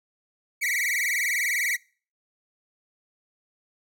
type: tone with vibrato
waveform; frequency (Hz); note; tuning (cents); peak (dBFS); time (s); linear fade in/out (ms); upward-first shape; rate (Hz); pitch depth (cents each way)
45% pulse; 2100; C7; +6; -23; 0.61-1.77; 20; sine; 20; 170
effects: noise-tail reverb RT60 0.4 s tail -24 dB re dry